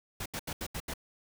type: noise bursts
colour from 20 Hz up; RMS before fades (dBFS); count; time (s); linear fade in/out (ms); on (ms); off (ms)
pink; -37; 6; 0.2-0.938; 5; 58; 78
effects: none